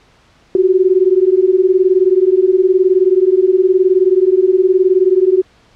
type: beating tone pair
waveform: sine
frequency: 363.5 / 382.5 Hz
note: F#4 / G4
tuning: -31 / -42 cents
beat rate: 19 Hz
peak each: -11 dBFS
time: 0.55-5.42 s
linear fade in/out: 2 ms
effects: pink hiss -50 dBFS RMS until 5.75 s + low-pass 5000 Hz 12 dB/octave